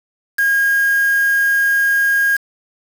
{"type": "tone with quantisation", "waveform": "sine", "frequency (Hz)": 1628, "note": "G#6", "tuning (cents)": -35, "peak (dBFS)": -12, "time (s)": [0.38, 2.37], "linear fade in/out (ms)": 10, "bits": 4, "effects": []}